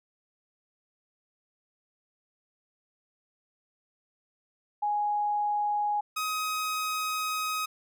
sine / sawtooth tone pair in turn, 830.6 / 1261.1 Hz, G#5 / D#6, 0 / +23 cents, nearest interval perfect fifth, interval 723 cents, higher second, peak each -25 dBFS, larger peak neither, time 4.82-6.01 / 6.16-7.66 s, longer second, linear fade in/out 10 ms, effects none

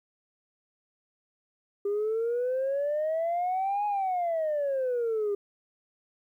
sine exponential two-way sweep, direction up then down, 399.9 to 837 to 399.9 Hz, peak -24 dBFS, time 1.85-5.35 s, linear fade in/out 5 ms, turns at 3.86 s, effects tanh soft clip ceiling -23 dBFS + 11-bit

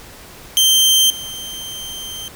sawtooth tone with level steps, 3136 Hz, G7, in tune, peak -7 / -24 dBFS, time 0.57-2.28 s, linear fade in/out 0 ms, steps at 1.1 s, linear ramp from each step 2 ms, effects pink hiss -39 dBFS RMS until 2.35 s

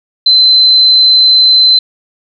sine tone, 4064 Hz, B7, 49 cents sharp, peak -3 dBFS, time 0.26-1.79 s, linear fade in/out 5 ms, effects none

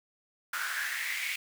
pink noise with high-pass filter sweep, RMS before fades -34 dBFS, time 0.53-1.36 s, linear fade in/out 5 ms, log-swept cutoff 1400 to 2300 Hz, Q 6.6, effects none

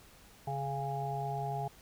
harmonic tone with a mistuned harmonic, 139.1 Hz, C#3, 6 cents sharp, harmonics 1 / 3 / 5 / 6, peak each -37 / -43 / -39 / -38 dBFS, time 0.47-1.68 s, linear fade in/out 5 ms, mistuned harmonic 6, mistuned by -24 cents, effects pink hiss -58 dBFS RMS until 1.81 s

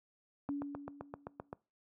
sine tone with exponential decay, 284.6 Hz, C#4, 46 cents sharp, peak -33 dBFS, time 0.49-1.55 s, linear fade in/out 1 ms, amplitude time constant 230 ms
click train, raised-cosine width 1 ms, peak -27 dBFS, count 9, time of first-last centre 0.49-1.529 s, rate 7.7 Hz
effects noise-tail reverb RT60 0.3 s tail -24 dB re dry + high-pass 100 Hz 12 dB/octave

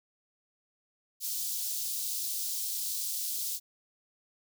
white high-pass noise, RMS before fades -34 dBFS, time 1.2-3.6 s, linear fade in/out 50 ms, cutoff 4000 Hz, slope 24 dB/octave, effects none

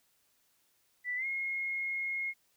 sine tone with pitch glide, 1975.5 to 2154 Hz, B6 to C7, 0 to +50 cents, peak -32 dBFS, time 1.04-2.34 s, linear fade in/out 50 ms, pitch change +150 cents, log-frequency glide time 1.16-1.26 s, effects white hiss -72 dBFS RMS until 2.56 s

